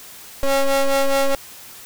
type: ring-modulated tone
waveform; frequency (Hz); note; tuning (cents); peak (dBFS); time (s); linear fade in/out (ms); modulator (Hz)
40% pulse; 273.6; C#4; -23; -11; 0.43-1.35; 2; 276
effects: white hiss -40 dBFS RMS until 1.85 s